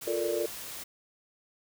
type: noise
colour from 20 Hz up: white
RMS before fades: -41 dBFS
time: 0.01-0.84 s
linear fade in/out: 10 ms
type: chord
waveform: sine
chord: Bb major seventh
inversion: second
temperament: equal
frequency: 349.2 / 440 / 466.2 / 587.3 Hz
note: F4 / A4 / Bb4 / D5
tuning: 0 / 0 / 0 / 0 cents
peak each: -33 dBFS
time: 0.07-0.46 s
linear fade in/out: 5 ms
effects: none

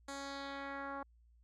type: tone with low-pass filter sweep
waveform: 10% pulse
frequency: 277.2 Hz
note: C#4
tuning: in tune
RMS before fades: -44 dBFS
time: 0.08-1.03 s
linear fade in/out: 5 ms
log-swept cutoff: 8300 to 1100 Hz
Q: 1.7
effects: added 58 Hz sine -63 dBFS peak until 1.43 s

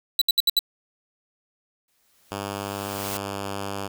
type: tone bursts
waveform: 45% pulse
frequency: 3951 Hz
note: B7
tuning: in tune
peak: -16 dBFS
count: 5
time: 0.19-0.591 s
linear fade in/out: 2 ms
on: 25 ms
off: 69 ms
type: noise with exponential growth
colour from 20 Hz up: white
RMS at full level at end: -31 dBFS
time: 1.88-3.17 s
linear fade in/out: 2 ms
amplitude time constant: 280 ms
type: tone with pitch glide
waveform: 5% pulse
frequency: 100 to 99.31 Hz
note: G2 to G2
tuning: +35 to +23 cents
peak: -18 dBFS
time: 2.31-3.88 s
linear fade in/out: 10 ms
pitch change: -12 cents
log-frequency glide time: 2.61-3.49 s
effects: none

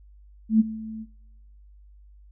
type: tone with ADSR envelope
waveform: sine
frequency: 220 Hz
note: A3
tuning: in tune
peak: -12 dBFS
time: 0.49-1.06 s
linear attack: 110 ms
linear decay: 23 ms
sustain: -21 dB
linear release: 44 ms
effects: noise-tail reverb RT60 1.0 s tail -26 dB re dry + added 50 Hz sine -48 dBFS peak until 2.31 s

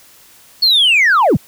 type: linear sweep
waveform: sine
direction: down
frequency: 4435 to 81 Hz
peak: -6 dBFS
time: 0.62-1.37 s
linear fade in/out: 10 ms
effects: tanh soft clip ceiling -6 dBFS + white hiss -45 dBFS RMS until 1.47 s

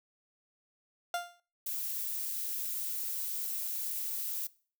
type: tone with exponential decay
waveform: 30% pulse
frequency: 698.5 Hz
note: F5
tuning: in tune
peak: -26 dBFS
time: 1.14-1.4 s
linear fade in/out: 2 ms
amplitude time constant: 56 ms
type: noise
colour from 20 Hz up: violet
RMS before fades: -36 dBFS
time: 1.66-4.47 s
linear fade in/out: 5 ms
effects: noise-tail reverb RT60 0.4 s tail -20 dB re dry

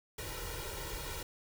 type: noise with comb filter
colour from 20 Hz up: pink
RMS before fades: -41 dBFS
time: 0.18-1.23 s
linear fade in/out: 5 ms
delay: 2.1 ms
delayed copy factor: +0.95
effects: none

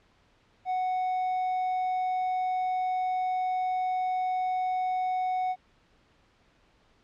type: tone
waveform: triangle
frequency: 740 Hz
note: F#5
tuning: in tune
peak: -24 dBFS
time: 0.65-5.56 s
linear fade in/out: 50 ms
effects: pink hiss -64 dBFS RMS until 7.03 s + low-pass 4000 Hz 12 dB/octave

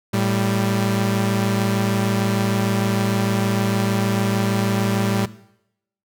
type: tone pair together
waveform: sawtooth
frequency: 111.28 / 196 Hz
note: A2 / G3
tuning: +20 / 0 cents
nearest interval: minor seventh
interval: 980 cents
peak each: -17 dBFS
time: 0.13-5.26 s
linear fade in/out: 10 ms
effects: noise-tail reverb RT60 0.8 s tail -18 dB re dry

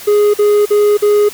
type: tone bursts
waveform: triangle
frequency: 415.3 Hz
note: G#4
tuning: in tune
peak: -5 dBFS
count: 4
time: 0.07-1.291 s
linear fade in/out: 10 ms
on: 270 ms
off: 47 ms
effects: white hiss -31 dBFS RMS until 1.33 s

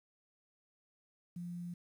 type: tone with quantisation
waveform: sine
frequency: 174.61 Hz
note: F3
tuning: in tune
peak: -40 dBFS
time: 1.36-1.74 s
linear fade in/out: 5 ms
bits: 11
effects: none

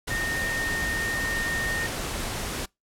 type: tone in noise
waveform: sine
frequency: 1839 Hz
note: A#6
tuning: 24 cents flat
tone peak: -27 dBFS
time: 0.1-1.87 s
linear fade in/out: 10 ms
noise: pink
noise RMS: -31 dBFS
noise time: 0.07-2.66 s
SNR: +1 dB
effects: noise-tail reverb RT60 0.2 s tail -26 dB re dry + low-pass 12000 Hz 12 dB/octave

